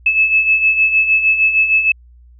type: beating tone pair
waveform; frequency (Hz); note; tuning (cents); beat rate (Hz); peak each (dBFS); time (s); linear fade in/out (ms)
sine; 2600 / 2606.5; E7 / E7; -24 / -20; 6.5; -18 / -11; 0.06-1.92; 5
effects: added 60 Hz sine -41 dBFS peak until 2.39 s